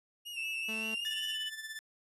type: tone with vibrato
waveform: 40% pulse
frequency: 2819 Hz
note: F7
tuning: 16 cents sharp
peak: -40 dBFS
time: 0.25-1.36 s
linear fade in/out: 20 ms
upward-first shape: sine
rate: 5.2 Hz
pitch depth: 43 cents each way
type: tone with pitch glide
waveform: sine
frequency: 2637 to 2977 Hz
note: E7 to F#7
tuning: 0 to +10 cents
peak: -35 dBFS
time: 0.36-1.5 s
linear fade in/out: 20 ms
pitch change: +210 cents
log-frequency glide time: 0.74-1.21 s
type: tone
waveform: sawtooth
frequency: 220 Hz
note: A3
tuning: in tune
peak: -37 dBFS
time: 0.68-0.95 s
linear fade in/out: 10 ms
type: tone with tremolo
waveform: sawtooth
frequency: 1760 Hz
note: A6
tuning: in tune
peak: -35 dBFS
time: 1.05-1.79 s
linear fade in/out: 0 ms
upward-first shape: sine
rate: 17 Hz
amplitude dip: 60%
effects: resampled to 32000 Hz